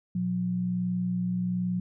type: tone pair together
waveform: sine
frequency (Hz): 118.9 / 180.13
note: A#2 / F#3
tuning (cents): +35 / -46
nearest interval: perfect fifth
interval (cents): 719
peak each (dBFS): -35 / -26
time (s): 0.15-1.8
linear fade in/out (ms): 5
effects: none